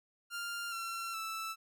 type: tone with pitch steps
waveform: sawtooth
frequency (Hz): 1396.9 / 1357.9 / 1320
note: F6 / F6 / E6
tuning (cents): 0 / -49 / +2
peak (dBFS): -34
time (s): 0.3-1.56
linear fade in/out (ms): 50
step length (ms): 420
effects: none